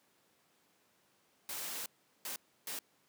white noise bursts at uneven times, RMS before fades -41 dBFS, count 3, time 1.49-1.86 / 2.25-2.36 / 2.67-2.79 s, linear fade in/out 2 ms, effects pink hiss -71 dBFS RMS until 3.08 s + high-pass 200 Hz 12 dB/octave

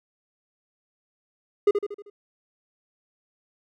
triangle tone with echo, 409.4 Hz, G#4, 25 cents flat, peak -12 dBFS, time 1.67-1.71 s, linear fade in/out 5 ms, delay 78 ms, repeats 5, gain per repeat -6 dB, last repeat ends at 2.1 s, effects none

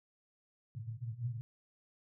white band-pass noise, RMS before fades -41 dBFS, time 0.75-1.41 s, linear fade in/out 0 ms, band 110 to 130 Hz, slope 96 dB/octave, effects none

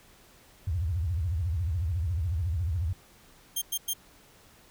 sine tone with vibrato, 84.4 Hz, E2, 41 cents sharp, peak -26 dBFS, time 0.67-2.93 s, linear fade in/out 5 ms, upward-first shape sine, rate 14 Hz, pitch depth 260 cents each way
10% pulse tone bursts, 3194 Hz, G7, 32 cents sharp, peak -19 dBFS, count 3, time 3.56-3.937 s, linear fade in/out 10 ms, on 59 ms, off 100 ms
effects pink hiss -57 dBFS RMS until 4.7 s

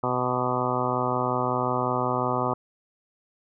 harmonic tone with a mistuned harmonic, 125.5 Hz, B2, 28 cents sharp, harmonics 1 / 2 / 3 / 4 / 5 / 6 / 7 / 8 / 9 / 10, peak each -32 / -32 / -32 / -32 / -32 / -32 / -32 / -32 / -32 / -32 dBFS, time 0.03-2.54 s, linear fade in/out 5 ms, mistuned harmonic 10, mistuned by -31 cents, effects none

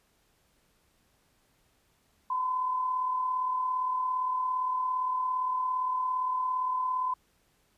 sine tone pair together, 980 / 1017.5 Hz, B5 / C6, -14 / -49 cents, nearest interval minor second, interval 65 cents, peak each -39 / -27 dBFS, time 2.3-7.14 s, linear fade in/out 5 ms, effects pink hiss -69 dBFS RMS until 7.77 s + resampled to 32000 Hz

